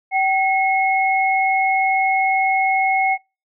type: tone pair together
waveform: sine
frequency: 768.3 / 2173 Hz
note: G5 / C#7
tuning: -35 / -35 cents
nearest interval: octave + tritone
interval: 1800 cents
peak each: -16 / -19 dBFS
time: 0.11-3.18 s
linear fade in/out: 50 ms
effects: noise-tail reverb RT60 0.3 s tail -26 dB re dry